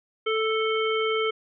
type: harmonic tone with a mistuned harmonic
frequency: 440 Hz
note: A4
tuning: in tune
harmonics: 1 / 3 / 5 / 7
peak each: -24 / -29 / -31 / -32 dBFS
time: 0.26-1.31 s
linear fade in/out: 10 ms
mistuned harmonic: 7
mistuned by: +18 cents
effects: none